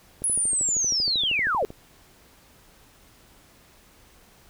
click train, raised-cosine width 2 ms, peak -25 dBFS, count 20, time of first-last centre 0.22-1.704 s, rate 12.8 Hz
sine linear sweep, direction down, 10548 to 370 Hz, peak -21 dBFS, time 0.24-1.65 s, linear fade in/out 0 ms
effects pink hiss -55 dBFS RMS until 4.49 s

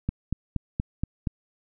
click train, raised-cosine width 5 ms, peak -13 dBFS, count 6, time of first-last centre 0.09-1.272 s, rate 4.23 Hz, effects none

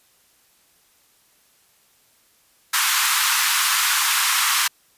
pink high-pass noise, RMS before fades -19 dBFS, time 2.73-4.68 s, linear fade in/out 10 ms, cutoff 990 Hz, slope 48 dB/octave, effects white hiss -59 dBFS RMS until 4.97 s + resampled to 32000 Hz

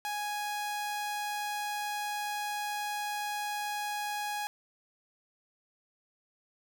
sawtooth tone, 830.6 Hz, G#5, in tune, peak -29 dBFS, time 0.05-4.47 s, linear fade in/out 0 ms, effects 10-bit

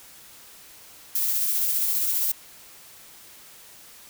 violet noise with tremolo, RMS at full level -23 dBFS, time 1.15-2.32 s, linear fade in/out 5 ms, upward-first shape sine, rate 15 Hz, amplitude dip 25%, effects white hiss -48 dBFS RMS until 4.09 s

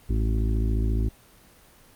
harmonic tone, 54.4 Hz, A1, 19 cents flat, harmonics 1 / 2 / 4 / 5 / 6 / 7, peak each -22 / -28 / -34 / -36 / -38 / -39 dBFS, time 0.09-1.09 s, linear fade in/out 10 ms, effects pink hiss -54 dBFS RMS until 1.95 s + Opus 24 kbps

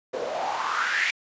white noise with band-pass filter sweep, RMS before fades -27 dBFS, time 0.13-1.11 s, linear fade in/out 10 ms, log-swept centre 460 to 2200 Hz, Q 5.5, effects resampled to 16000 Hz

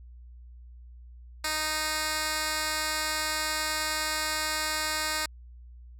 10% pulse tone with band-pass filter, 309.7 Hz, D#4, 8 cents flat, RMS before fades -30 dBFS, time 1.44-5.26 s, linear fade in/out 5 ms, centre 6100 Hz, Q 0.5, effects added 60 Hz sine -45 dBFS peak until 5.99 s

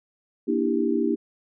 sine chord, E half-diminished seventh, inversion second, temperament just, 237.3 / 296.7 / 329.6 / 395.6 Hz, Bb3 / D4 / E4 / G4, +31 / +18 / 0 / +16 cents, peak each -26 dBFS, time 0.47-1.16 s, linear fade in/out 20 ms, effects none

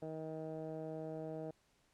15% pulse tone with low-pass filter, 158.2 Hz, D#3, 29 cents sharp, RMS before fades -44 dBFS, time 0.02-1.51 s, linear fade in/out 5 ms, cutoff 660 Hz, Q 2.2, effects pink hiss -74 dBFS RMS until 1.93 s + low-pass 10000 Hz 12 dB/octave

